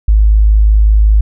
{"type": "tone", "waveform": "sine", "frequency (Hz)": 52.7, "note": "G#1", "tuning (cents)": 26, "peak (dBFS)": -4, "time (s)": [0.08, 1.21], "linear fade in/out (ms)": 5, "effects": []}